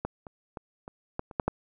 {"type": "clicks", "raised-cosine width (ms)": 1, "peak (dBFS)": [-16, -28, -23, -27, -16, -29, -11, -11], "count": 8, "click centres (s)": [0.05, 0.268, 0.572, 0.879, 1.194, 1.312, 1.398, 1.48], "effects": []}